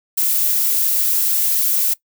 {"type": "noise", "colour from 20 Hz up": "violet", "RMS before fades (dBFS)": -17, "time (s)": [0.17, 1.94], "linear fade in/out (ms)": 10, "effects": ["noise-tail reverb RT60 0.1 s tail -20 dB re dry"]}